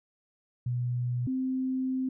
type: tone pair in turn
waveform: sine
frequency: 122.7 / 260 Hz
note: B2 / C4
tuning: -11 / -11 cents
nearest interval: octave + minor second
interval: 1300 cents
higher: second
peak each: -27 dBFS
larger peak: neither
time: 0.66-1.27 / 1.27-2.09 s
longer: second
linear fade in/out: 5 ms
effects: none